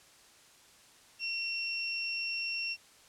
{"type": "tone pair together", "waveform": "sine", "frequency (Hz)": [2724, 5472], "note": ["F7", "F8"], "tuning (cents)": [-44, -36], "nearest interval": "octave", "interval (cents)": 1208, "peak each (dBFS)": [-34, -37], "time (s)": [1.19, 2.77], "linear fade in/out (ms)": 50, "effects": ["white hiss -59 dBFS RMS until 3.08 s", "low-pass 9000 Hz 12 dB/octave"]}